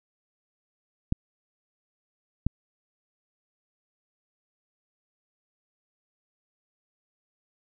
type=clicks; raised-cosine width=5 ms; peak=-11 dBFS; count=2; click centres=1.124 / 2.466 s; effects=none

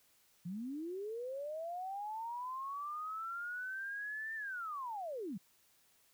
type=linear two-way sweep; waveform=sine; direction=up then down; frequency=163.9 to 1800 to 163.9 Hz; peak=-39 dBFS; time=0.45-5.38 s; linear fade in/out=10 ms; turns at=4.35 s; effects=white hiss -70 dBFS RMS until 6.13 s

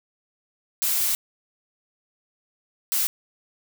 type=noise bursts at uneven times; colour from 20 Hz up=blue; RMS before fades=-23 dBFS; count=2; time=0.82-1.15 / 2.92-3.07 s; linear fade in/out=0 ms; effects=none

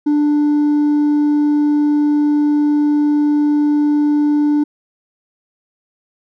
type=tone with hard clipping; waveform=triangle; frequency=295.2 Hz; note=D4; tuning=9 cents sharp; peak=-10 dBFS; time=0.06-4.64 s; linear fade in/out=10 ms; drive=1 dB; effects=none

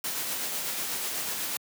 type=noise with tremolo; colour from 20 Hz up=white; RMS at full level=-31 dBFS; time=0.04-1.57 s; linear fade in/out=2 ms; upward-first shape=sine; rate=8.1 Hz; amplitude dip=25%; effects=high-pass 150 Hz 12 dB/octave

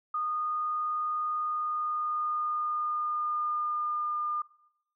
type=tone with pitch glide; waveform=sine; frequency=1229 to 1207.2 Hz; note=D#6 to D6; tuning=-22 to +47 cents; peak=-28 dBFS; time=0.14-4.42 s; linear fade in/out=5 ms; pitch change=-31 cents; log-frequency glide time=1.34-4.27 s; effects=noise-tail reverb RT60 0.8 s tail -21 dB re dry

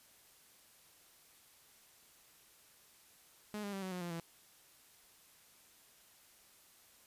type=tone with pitch steps; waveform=sawtooth; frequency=210 / 202.1 / 194.58 / 187.3 / 180.3 / 173.55 / 167.06 Hz; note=G#3 / G#3 / G3 / F#3 / F#3 / F3 / E3; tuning=+19 / -47 / -13 / +21 / -45 / -11 / +23 cents; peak=-36 dBFS; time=3.54-4.198 s; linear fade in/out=0 ms; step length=94 ms; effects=white hiss -64 dBFS RMS until 7.06 s + resampled to 32000 Hz

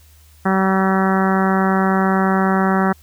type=harmonic tone; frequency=190.9 Hz; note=G3; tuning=46 cents flat; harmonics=1 / 2 / 3 / 4 / 5 / 6 / 7 / 8 / 9 / 10; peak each=-16 / -22 / -27 / -22 / -26 / -26 / -24 / -28 / -29 / -31 dBFS; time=0.45-2.93 s; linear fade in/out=10 ms; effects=added 76 Hz sine -46 dBFS peak until 3.02 s + white hiss -53 dBFS RMS until 3.02 s

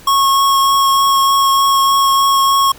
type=tone with vibrato; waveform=square; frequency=1095 Hz; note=C#6; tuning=22 cents flat; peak=-10 dBFS; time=0.07-2.72 s; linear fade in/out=5 ms; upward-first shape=triangle; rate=3.3 Hz; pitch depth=11 cents each way; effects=pink hiss -40 dBFS RMS until 2.78 s

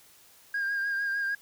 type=tone with vibrato; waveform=sine; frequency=1615 Hz; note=G#6; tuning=49 cents flat; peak=-25 dBFS; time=0.54-1.35 s; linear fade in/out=5 ms; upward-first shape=triangle; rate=6.6 Hz; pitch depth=38 cents each way; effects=tanh soft clip ceiling -25 dBFS + white hiss -57 dBFS RMS until 1.41 s

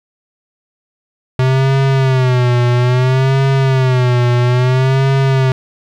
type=tone with vibrato; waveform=square; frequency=128.5 Hz; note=C3; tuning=31 cents flat; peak=-10 dBFS; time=1.39-5.52 s; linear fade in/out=2 ms; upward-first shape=sine; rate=0.6 Hz; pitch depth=94 cents each way; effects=low-pass 4000 Hz 12 dB/octave + 7-bit

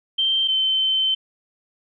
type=tone pair in turn; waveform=sine; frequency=3136 / 3084 Hz; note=G7 / G7; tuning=0 / -29 cents; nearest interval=unison; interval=29 cents; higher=first; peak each=-17 dBFS; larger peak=neither; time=0.18-0.48 / 0.48-1.15 s; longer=second; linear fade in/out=10 ms; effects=none

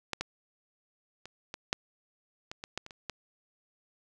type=clicks; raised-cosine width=0.2 ms; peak=-14 / -15 / -27 / -21 / -10 / -22 / -22 / -16 / -27 / -29 / -18 dBFS; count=11; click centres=0.133 / 0.21 / 1.256 / 1.541 / 1.729 / 2.515 / 2.639 / 2.776 / 2.864 / 2.908 / 3.097 s; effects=none

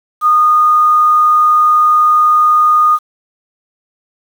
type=tone with quantisation; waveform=sine; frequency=1228 Hz; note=D#6; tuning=23 cents flat; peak=-6 dBFS; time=0.21-2.99 s; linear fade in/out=50 ms; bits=6; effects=none

